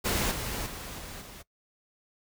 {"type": "noise with level steps", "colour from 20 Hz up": "pink", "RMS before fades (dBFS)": [-28, -34, -40, -42, -46], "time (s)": [0.04, 1.43], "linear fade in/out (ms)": 20, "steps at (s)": [0.31, 0.66, 0.98, 1.21], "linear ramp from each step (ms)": 5, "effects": ["noise-tail reverb RT60 0.1 s tail -20 dB re dry"]}